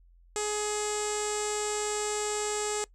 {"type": "tone with low-pass filter", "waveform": "sawtooth", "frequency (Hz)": 420.1, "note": "G#4", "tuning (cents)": 20, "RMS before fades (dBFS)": -31, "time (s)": [0.36, 2.84], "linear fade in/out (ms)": 0, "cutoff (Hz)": 7700, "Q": 8.5, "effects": ["noise-tail reverb RT60 0.1 s tail -21 dB re dry", "added 43 Hz sine -55 dBFS peak until 2.94 s"]}